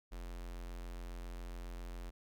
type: tone with notch filter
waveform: square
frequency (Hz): 43.65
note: F1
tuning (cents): 0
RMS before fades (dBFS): -45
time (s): 0.11-2.11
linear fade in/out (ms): 20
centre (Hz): 110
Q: 0.88
effects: none